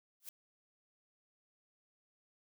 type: noise with exponential growth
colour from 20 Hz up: blue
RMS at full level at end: -42 dBFS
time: 0.2-0.29 s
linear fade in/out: 1 ms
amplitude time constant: 19 ms
effects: none